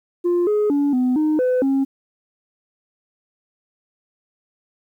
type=tone with pitch steps; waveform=sine; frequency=350.3 / 420 / 286 / 252.1 / 307.6 / 505 / 271.3 Hz; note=F4 / G#4 / D4 / B3 / D#4 / B4 / C#4; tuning=+5 / +19 / -46 / +36 / -20 / +39 / -37 cents; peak=-13 dBFS; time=0.24-1.85 s; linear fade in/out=20 ms; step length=230 ms; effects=tanh soft clip ceiling -14 dBFS + 9-bit